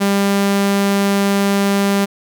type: tone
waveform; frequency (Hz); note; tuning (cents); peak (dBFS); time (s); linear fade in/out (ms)
sawtooth; 199.1; G3; +27; -9; 0-2.06; 20
effects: none